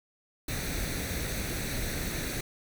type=noise with comb filter; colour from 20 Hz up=pink; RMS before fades=-33 dBFS; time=0.48-2.41 s; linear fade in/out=5 ms; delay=0.49 ms; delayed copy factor=+0.6; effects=none